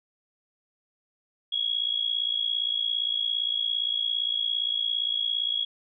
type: tone with amplitude modulation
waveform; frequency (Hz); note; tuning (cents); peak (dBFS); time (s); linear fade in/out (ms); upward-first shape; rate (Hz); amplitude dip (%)
sine; 3322; G#7; 0; -21; 1.52-5.65; 10; sine; 57.5; 80
effects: none